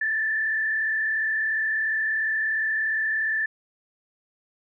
sine tone with frequency modulation, 1760 Hz, A6, in tune, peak -22 dBFS, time 0.01-3.46 s, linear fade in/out 5 ms, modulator 37.1 Hz, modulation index 1, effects none

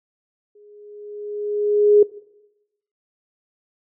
sine tone with exponential growth, 415.3 Hz, G#4, in tune, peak -7 dBFS, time 0.55-2.03 s, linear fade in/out 5 ms, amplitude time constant 320 ms, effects noise-tail reverb RT60 0.9 s tail -20 dB re dry

